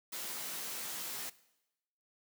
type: noise with comb filter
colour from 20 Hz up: white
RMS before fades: -41 dBFS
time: 0.12-1.3 s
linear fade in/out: 10 ms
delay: 15 ms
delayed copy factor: +0.6
effects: noise-tail reverb RT60 0.9 s tail -19 dB re dry + high-pass 150 Hz 12 dB/octave